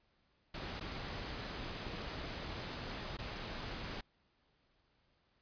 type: noise with dropouts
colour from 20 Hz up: pink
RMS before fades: -43 dBFS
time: 0.54-4.01 s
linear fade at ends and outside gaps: 5 ms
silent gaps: 0.798-0.808 / 3.171-3.187 s
effects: pink hiss -75 dBFS RMS until 5.41 s + resampled to 11025 Hz